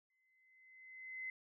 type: tone with exponential growth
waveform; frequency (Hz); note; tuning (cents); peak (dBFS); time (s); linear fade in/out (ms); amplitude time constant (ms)
sine; 2048; C7; -38; -40; 0.1-1.3; 2; 260
effects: none